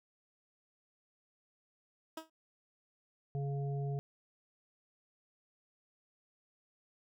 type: tone with exponential decay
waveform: 15% pulse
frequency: 320 Hz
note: D#4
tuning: 49 cents sharp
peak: -32 dBFS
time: 2.17-2.3 s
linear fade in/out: 5 ms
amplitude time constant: 27 ms
type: harmonic tone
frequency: 140 Hz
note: C#3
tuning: 18 cents sharp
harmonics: 1 / 3 / 5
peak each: -34 / -44 / -48 dBFS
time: 3.35-3.99 s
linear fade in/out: 0 ms
effects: none